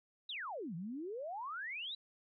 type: exponential two-way sweep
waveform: sine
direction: down then up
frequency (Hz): 4012 to 157.4 to 4012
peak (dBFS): -40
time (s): 0.29-1.95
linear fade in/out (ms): 5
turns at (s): 0.75
effects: none